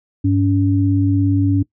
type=tone pair together; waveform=sine; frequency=100 / 282.8 Hz; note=G2 / C#4; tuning=+35 / +35 cents; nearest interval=octave + tritone; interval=1800 cents; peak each=-15 dBFS; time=0.24-1.63 s; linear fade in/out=10 ms; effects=noise-tail reverb RT60 0.1 s tail -20 dB re dry